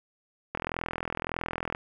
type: click train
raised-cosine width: 0.5 ms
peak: -15 dBFS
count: 51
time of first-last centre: 0.55-1.749 s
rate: 41.7 Hz
effects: 9-bit